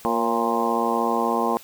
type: harmonic tone with a mistuned harmonic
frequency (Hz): 116.54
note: A#2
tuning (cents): 0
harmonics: 2 / 3 / 4 / 5 / 6 / 7 / 8 / 9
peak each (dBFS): -27 / -29 / -27 / -31 / -29 / -27 / -29 / -26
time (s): 0.05-1.57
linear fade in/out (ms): 0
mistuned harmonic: 5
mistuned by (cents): -57
effects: white hiss -46 dBFS RMS until 1.63 s